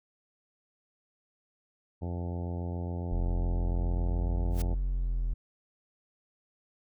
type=harmonic tone; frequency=87.2 Hz; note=F2; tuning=2 cents flat; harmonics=1 / 2 / 3 / 4 / 5 / 6 / 7 / 8 / 9 / 10; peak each=-33 / -39 / -43 / -45 / -47 / -49 / -50 / -51 / -52 / -53 dBFS; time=2.01-4.75 s; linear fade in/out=20 ms
type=exponential two-way sweep; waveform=triangle; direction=up then down; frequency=41 to 50 to 41 Hz; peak=-25 dBFS; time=3.11-5.34 s; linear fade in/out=10 ms; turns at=4.37 s
type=noise with exponential growth; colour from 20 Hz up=white; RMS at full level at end=-37 dBFS; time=4.5-4.62 s; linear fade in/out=5 ms; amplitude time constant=26 ms
effects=none